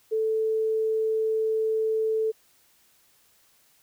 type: tone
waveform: sine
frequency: 440 Hz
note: A4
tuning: in tune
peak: -22 dBFS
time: 0.11-2.32 s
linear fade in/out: 20 ms
effects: white hiss -62 dBFS RMS until 3.82 s